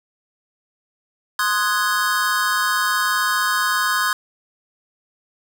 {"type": "chord", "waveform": "square", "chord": "Ab dominant seventh", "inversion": "first", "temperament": "equal", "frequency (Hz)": [1046.5, 1244.5, 1480, 1661.2], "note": ["C6", "Eb6", "Gb6", "Ab6"], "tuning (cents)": [0, 0, 0, 0], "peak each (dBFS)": -24, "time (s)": [1.39, 4.13], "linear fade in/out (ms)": 2, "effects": []}